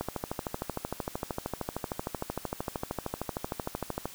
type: click train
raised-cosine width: 1 ms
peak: -17 dBFS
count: 54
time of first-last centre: 0.01-4.056 s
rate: 13.1 Hz
effects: white hiss -48 dBFS RMS until 4.14 s